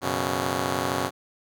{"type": "chord", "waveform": "5% pulse", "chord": "F# suspended fourth", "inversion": "none", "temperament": "just", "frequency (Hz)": [92.5, 123.33, 138.75], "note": ["F#2", "B2", "C#3"], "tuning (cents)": [0, -2, 2], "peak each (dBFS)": -19, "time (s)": [0.01, 1.11], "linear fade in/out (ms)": 50, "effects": []}